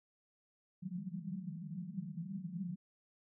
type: band-pass noise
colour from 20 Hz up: pink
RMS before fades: -43 dBFS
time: 0.82-2.76 s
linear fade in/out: 5 ms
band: 160 to 200 Hz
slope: 96 dB/octave
effects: none